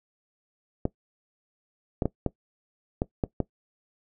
clicks, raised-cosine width 2 ms, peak -11 dBFS, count 7, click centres 0.854 / 2.022 / 2.056 / 2.263 / 3.019 / 3.238 / 3.403 s, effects noise-tail reverb RT60 0.1 s tail -19 dB re dry

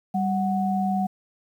sine tone pair together, 195.27 / 740 Hz, G3 / F#5, -6 / 0 cents, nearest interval octave + major seventh, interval 2306 cents, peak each -23 / -25 dBFS, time 0.14-1.07 s, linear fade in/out 10 ms, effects 9-bit

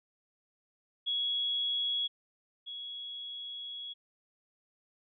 sine tone pair in turn, 3342 / 3342 Hz, G#7 / G#7, +10 / +10 cents, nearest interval unison, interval 0 cents, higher neither, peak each -29 / -39 dBFS, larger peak first, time 1.06-2.08 / 2.66-3.94 s, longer second, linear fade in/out 20 ms, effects none

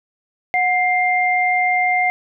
sine tone pair together, 731.7 / 2102 Hz, F#5 / C7, -20 / +7 cents, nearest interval octave + tritone, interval 1827 cents, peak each -17 dBFS, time 0.54-2.1 s, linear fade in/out 0 ms, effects none

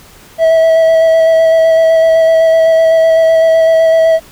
triangle tone with vibrato, 650 Hz, E5, 24 cents flat, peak -3 dBFS, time 0.38-4.2 s, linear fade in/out 50 ms, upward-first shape square, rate 7.9 Hz, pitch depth 11 cents each way, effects pink hiss -39 dBFS RMS until 4.31 s

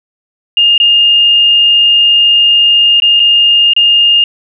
sine tone with dropouts, 2827 Hz, F7, 20 cents sharp, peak -4 dBFS, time 0.57-4.24 s, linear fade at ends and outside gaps 2 ms, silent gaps 0.779-0.8 / 3.001-3.021 / 3.196-3.2 / 3.735-3.764 s, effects none

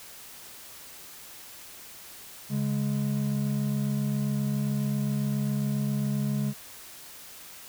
triangle tone pair together, 140.31 / 207.7 Hz, C#3 / G#3, +21 / 0 cents, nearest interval perfect fifth, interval 679 cents, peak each -26 dBFS, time 2.49-6.54 s, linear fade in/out 50 ms, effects white hiss -46 dBFS RMS until 7.68 s

